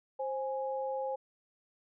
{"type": "tone pair together", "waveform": "sine", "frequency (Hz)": [528.1, 830.6], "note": ["C5", "G#5"], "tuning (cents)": [16, 0], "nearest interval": "minor sixth", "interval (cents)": 784, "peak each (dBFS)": [-34, -37], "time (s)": [0.19, 1.16], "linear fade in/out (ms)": 10, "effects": []}